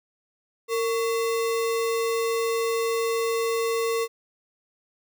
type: tone with sample-and-hold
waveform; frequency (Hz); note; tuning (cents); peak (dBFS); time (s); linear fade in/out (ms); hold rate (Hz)
sine; 458.2; A#4; -30; -22; 0.68-4.08; 50; 1575
effects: none